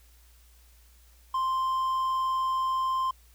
triangle tone, 1046.5 Hz, C6, in tune, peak -23 dBFS, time 1.34-3.11 s, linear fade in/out 5 ms, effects added 59 Hz sine -55 dBFS peak until 3.34 s + white hiss -62 dBFS RMS until 3.34 s

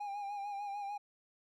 triangle tone with vibrato, 810 Hz, G#5, 43 cents flat, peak -36 dBFS, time 0-0.98 s, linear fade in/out 10 ms, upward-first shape sine, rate 6.7 Hz, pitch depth 43 cents each way, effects none

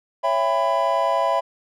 triangle chord, C# half-diminished seventh, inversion none, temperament just, 554.4 / 665.2 / 798.3 / 997.9 Hz, C#5 / E5 / G5 / B5, 0 / +16 / +31 / +18 cents, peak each -23 / -20 / -25 / -20 dBFS, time 0.23-1.41 s, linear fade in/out 20 ms, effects none

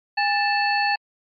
harmonic tone with a mistuned harmonic, 880 Hz, A5, in tune, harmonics 1 / 2 / 3 / 5, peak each -21 / -24 / -26 / -28 dBFS, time 0.17-0.96 s, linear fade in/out 10 ms, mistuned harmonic 1, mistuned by -130 cents, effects MP3 48 kbps

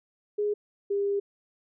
sine tone pair in turn, 415.3 / 401.6 Hz, G#4 / G4, 0 / +42 cents, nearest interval minor second, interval 58 cents, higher first, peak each -24 dBFS, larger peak neither, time 0.38-0.54 / 0.9-1.2 s, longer second, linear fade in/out 10 ms, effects none

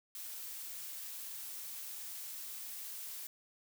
blue noise, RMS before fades -45 dBFS, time 0.15-3.27 s, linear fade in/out 2 ms, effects none

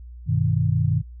sine chord, G augmented, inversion none, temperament equal, 98 / 123.47 / 155.56 Hz, G2 / B2 / D#3, 0 / 0 / 0 cents, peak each -22 dBFS, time 0.26-1.03 s, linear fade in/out 50 ms, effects added 60 Hz sine -37 dBFS peak until 1.2 s

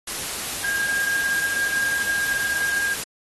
sine tone in noise, 1618 Hz, G#6, 46 cents flat, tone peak -21 dBFS, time 0.64-2.94 s, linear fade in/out 5 ms, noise white, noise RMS -29 dBFS, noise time 0.07-3.04 s, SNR +5 dB, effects AAC 32 kbps

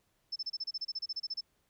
sine tone bursts, 5270 Hz, E8, 1 cent flat, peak -33 dBFS, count 16, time 0.32-1.41 s, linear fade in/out 10 ms, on 40 ms, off 30 ms, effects pink hiss -75 dBFS RMS until 1.69 s

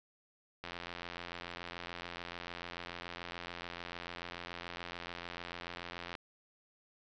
click train, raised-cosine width 0.3 ms, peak -26 dBFS, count 480, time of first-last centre 0.64-6.152 s, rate 86.9 Hz, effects resampled to 16000 Hz + 10-bit

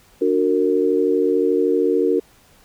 sine chord, D augmented, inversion none, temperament just, 293.7 / 367.1 / 458.9 Hz, D4 / F#4 / A#4, 0 / -14 / -27 cents, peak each -21 / -19 / -18 dBFS, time 0.21-2.2 s, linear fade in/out 10 ms, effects pink hiss -53 dBFS RMS until 2.64 s

